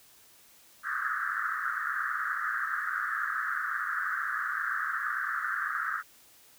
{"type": "band-pass noise", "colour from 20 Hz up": "pink", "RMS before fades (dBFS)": -32, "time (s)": [0.83, 6.03], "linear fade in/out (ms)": 50, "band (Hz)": [1200, 1800], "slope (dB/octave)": 96, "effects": ["white hiss -58 dBFS RMS until 6.58 s"]}